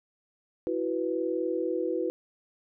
sine chord, E suspended second, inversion none, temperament equal, 329.6 / 370 / 493.9 Hz, E4 / F#4 / B4, 0 / 0 / 0 cents, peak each -31 dBFS, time 0.67-2.1 s, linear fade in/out 0 ms, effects none

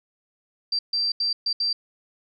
sine tone bursts at uneven times, 4699 Hz, D8, in tune, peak -21 dBFS, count 5, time 0.72-0.79 / 0.93-1.12 / 1.2-1.33 / 1.46-1.53 / 1.6-1.73 s, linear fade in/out 5 ms, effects none

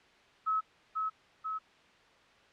sine tone with echo, 1289 Hz, E6, 39 cents flat, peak -27 dBFS, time 0.46-0.61 s, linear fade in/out 20 ms, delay 490 ms, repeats 2, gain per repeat -3 dB, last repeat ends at 1.59 s, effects white hiss -61 dBFS RMS until 2.52 s + low-pass 3000 Hz 12 dB/octave

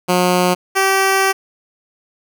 10% pulse tone pair in turn, 180 / 386.4 Hz, F#3 / G4, -47 / -25 cents, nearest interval octave + minor second, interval 1322 cents, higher second, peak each -4 dBFS, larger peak neither, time 0.08-0.55 / 0.75-1.33 s, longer second, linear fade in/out 20 ms, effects none

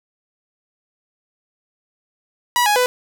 sawtooth tone with pitch steps, 972 / 832 / 498.3 Hz, B5 / G#5 / B4, -28 / +3 / +15 cents, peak -10 dBFS, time 2.56-2.86 s, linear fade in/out 0 ms, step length 100 ms, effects none

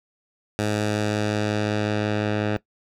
10% pulse tone with low-pass filter sweep, 105.5 Hz, G#2, 28 cents sharp, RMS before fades -24 dBFS, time 0.59-2.57 s, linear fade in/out 0 ms, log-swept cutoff 9700 to 2900 Hz, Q 0.81, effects noise-tail reverb RT60 0.1 s tail -18 dB re dry

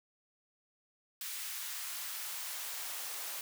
white noise with high-pass filter sweep, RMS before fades -41 dBFS, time 1.21-3.41 s, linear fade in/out 2 ms, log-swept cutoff 1600 to 520 Hz, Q 0.84, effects none

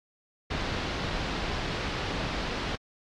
pink low-pass noise, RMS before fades -32 dBFS, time 0.5-2.76 s, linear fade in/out 10 ms, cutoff 4600 Hz, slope 24 dB/octave, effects AAC 64 kbps

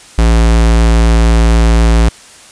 square tone, 56.5 Hz, A1, 47 cents sharp, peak -6 dBFS, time 0.18-2.09 s, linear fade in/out 5 ms, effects white hiss -37 dBFS RMS until 2.51 s + resampled to 22050 Hz

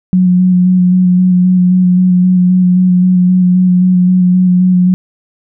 sine tone with vibrato, 181.9 Hz, F#3, 29 cents flat, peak -5 dBFS, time 0.13-4.94 s, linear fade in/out 0 ms, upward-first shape square, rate 3.8 Hz, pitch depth 16 cents each way, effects none

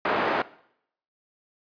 pink band-pass noise, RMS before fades -25 dBFS, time 0.05-0.42 s, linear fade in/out 2 ms, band 410 to 1600 Hz, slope 12 dB/octave, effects noise-tail reverb RT60 0.7 s tail -19 dB re dry + resampled to 11025 Hz

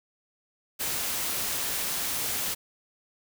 white noise, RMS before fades -30 dBFS, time 0.79-2.55 s, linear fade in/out 20 ms, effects none

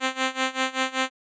5% pulse tone with tremolo, 261.6 Hz, C4, in tune, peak -9 dBFS, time 0-1.1 s, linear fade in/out 50 ms, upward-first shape sine, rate 5.2 Hz, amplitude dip 90%, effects resampled to 16000 Hz

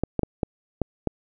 clicks, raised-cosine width 2 ms, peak -9 dBFS, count 6, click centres 0.036 / 0.193 / 0.233 / 0.432 / 0.817 / 1.073 s, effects none

